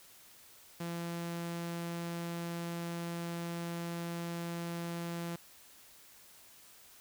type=tone; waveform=sawtooth; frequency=170.2 Hz; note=F3; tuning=44 cents flat; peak=-33 dBFS; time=0.8-5.36 s; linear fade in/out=5 ms; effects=white hiss -58 dBFS RMS until 7 s